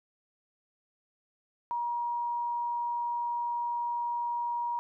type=tone; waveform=sine; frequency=952 Hz; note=A#5; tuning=36 cents sharp; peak=-29 dBFS; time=1.71-4.79 s; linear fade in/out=0 ms; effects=none